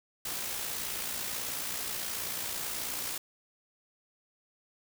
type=noise with amplitude modulation; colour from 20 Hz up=white; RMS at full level=-34 dBFS; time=0.25-3.18 s; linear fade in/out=5 ms; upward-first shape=sine; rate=58.5 Hz; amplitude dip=40%; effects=none